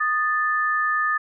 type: tone pair together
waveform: sine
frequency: 1236.3 / 1760 Hz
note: D#6 / A6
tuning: -11 / 0 cents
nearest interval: tritone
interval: 611 cents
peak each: -22 dBFS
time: 0-1.18 s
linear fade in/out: 10 ms
effects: none